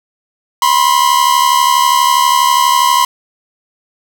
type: tone pair together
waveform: 45% pulse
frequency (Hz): 981.7 / 1054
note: B5 / C6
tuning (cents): -11 / +12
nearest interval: minor second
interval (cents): 123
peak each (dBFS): -11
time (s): 0.62-3.05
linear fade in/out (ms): 2
effects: none